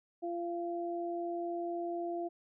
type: tone pair together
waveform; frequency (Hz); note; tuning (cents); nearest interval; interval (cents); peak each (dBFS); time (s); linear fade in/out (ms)
sine; 344 / 688; F4 / F5; -26 / -26; octave; 1200; -36 / -38; 0.22-2.29; 20
effects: none